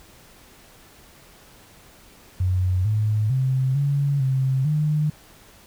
sine tone with pitch steps, 91.9 / 107.1 / 131.1 / 141.4 / 132.5 / 151.5 Hz, F#2 / A2 / C3 / C#3 / C3 / D#3, -11 / -46 / +4 / +35 / +22 / -46 cents, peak -18 dBFS, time 2.4-5.1 s, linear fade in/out 5 ms, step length 450 ms, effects pink hiss -50 dBFS RMS until 5.66 s

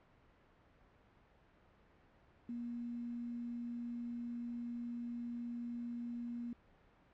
sine tone with quantisation, 237.9 Hz, A#3, 35 cents sharp, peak -40 dBFS, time 2.49-6.53 s, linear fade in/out 2 ms, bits 10, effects pink hiss -67 dBFS RMS until 7.13 s + low-pass 2000 Hz 12 dB/octave

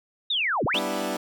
sine linear two-way sweep, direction down then up, 3814 to 80 to 3814 Hz, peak -22 dBFS, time 0.3-0.79 s, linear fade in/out 5 ms, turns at 0.65 s
15% pulse chord, E minor seventh, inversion first, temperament equal, 196 / 246.9 / 293.7 / 329.6 Hz, G3 / B3 / D4 / E4, 0 / 0 / 0 / 0 cents, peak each -26 dBFS, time 0.74-1.17 s, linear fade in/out 5 ms
effects none

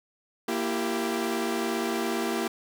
sawtooth chord, E diminished, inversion second, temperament equal with one note detuned, 233.1 / 334.6 / 392 Hz, Bb3 / E4 / G4, 0 / +26 / 0 cents, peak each -27 dBFS, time 0.48-2.48 s, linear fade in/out 5 ms, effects none

